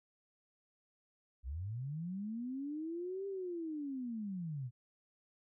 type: linear two-way sweep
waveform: sine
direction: up then down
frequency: 56.4 to 398.4 to 116 Hz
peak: -38 dBFS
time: 1.43-4.71 s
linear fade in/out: 50 ms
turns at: 3.27 s
effects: none